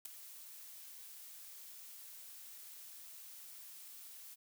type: noise with ADSR envelope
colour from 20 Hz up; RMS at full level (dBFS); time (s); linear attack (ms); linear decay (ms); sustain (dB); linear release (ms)
blue; -39; 0.05-4.36; 8; 3; -14; 30
effects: none